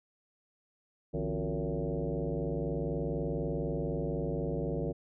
sine tone with frequency modulation, 145.8 Hz, D3, 12 cents flat, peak -30 dBFS, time 1.13-4.93 s, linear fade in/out 20 ms, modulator 104 Hz, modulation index 4.1, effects none

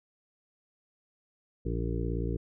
harmonic tone, 57.7 Hz, A#1, 17 cents flat, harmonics 1 / 2 / 3 / 5 / 6 / 7 / 8, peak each -32 / -35 / -37 / -39 / -40 / -40 / -41 dBFS, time 1.65-2.37 s, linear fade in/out 10 ms, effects none

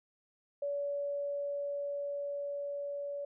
sine tone with level ramp, 570 Hz, C#5, 48 cents sharp, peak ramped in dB -32 to -36 dBFS, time 0.62-3.25 s, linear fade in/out 5 ms, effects none

